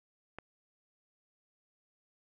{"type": "click", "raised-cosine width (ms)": 0.5, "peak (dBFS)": -27, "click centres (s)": 0.386, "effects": []}